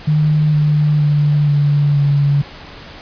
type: tone with pitch steps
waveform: sine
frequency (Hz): 152.1 / 149.66 / 147.26 / 144.9 / 142.57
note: D#3 / D3 / D3 / D3 / C#3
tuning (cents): -39 / +33 / +5 / -23 / +49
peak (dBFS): -10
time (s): 0.07-2.42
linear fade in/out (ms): 10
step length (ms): 470
effects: pink hiss -35 dBFS RMS until 3.01 s + resampled to 11025 Hz